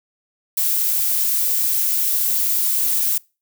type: noise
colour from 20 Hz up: violet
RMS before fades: -19 dBFS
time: 0.57-3.18 s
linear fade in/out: 5 ms
effects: noise-tail reverb RT60 0.3 s tail -25 dB re dry